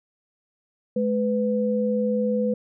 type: tone pair together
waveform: sine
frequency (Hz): 212.7 / 498.6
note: G#3 / B4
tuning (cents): +42 / +16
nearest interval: octave + minor third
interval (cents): 1474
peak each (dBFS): -23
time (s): 0.96-2.54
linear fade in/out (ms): 5
effects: none